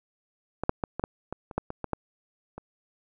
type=clicks; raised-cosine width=1 ms; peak=-15 / -7 / -13 / -17 / -12 / -19 / -26 / -12 / -20 / -17 / -13 / -25 dBFS; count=12; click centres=0.636 / 0.694 / 0.838 / 0.996 / 1.039 / 1.326 / 1.512 / 1.58 / 1.704 / 1.843 / 1.933 / 2.58 s; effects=none